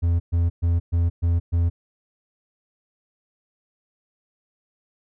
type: tone bursts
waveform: triangle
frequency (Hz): 85.2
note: F2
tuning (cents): -42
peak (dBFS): -15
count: 6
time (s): 0.02-1.7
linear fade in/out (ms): 20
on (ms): 180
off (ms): 120
effects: none